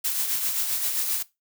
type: noise with tremolo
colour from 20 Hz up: blue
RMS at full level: -24 dBFS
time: 0.04-1.23 s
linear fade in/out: 10 ms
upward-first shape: triangle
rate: 7.6 Hz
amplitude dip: 50%
effects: noise-tail reverb RT60 0.2 s tail -18 dB re dry